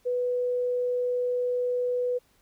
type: tone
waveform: sine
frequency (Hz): 493.9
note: B4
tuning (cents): 0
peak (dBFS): -24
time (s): 0.05-2.19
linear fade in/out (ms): 20
effects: pink hiss -65 dBFS RMS until 2.41 s